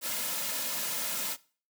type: noise with comb filter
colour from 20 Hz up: white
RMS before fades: -33 dBFS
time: 0.01-1.37 s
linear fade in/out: 50 ms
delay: 2.6 ms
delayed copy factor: -0.6
effects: noise-tail reverb RT60 0.4 s tail -20 dB re dry + high-pass 200 Hz 12 dB/octave